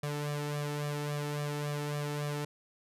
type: tone with flanger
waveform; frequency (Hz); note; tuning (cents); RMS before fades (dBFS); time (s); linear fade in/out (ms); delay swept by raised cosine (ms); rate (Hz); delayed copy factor
sawtooth; 146.9; D3; +1; -35; 0.03-2.45; 5; 1.7 to 2.29; 3.6; +0.75
effects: resampled to 32000 Hz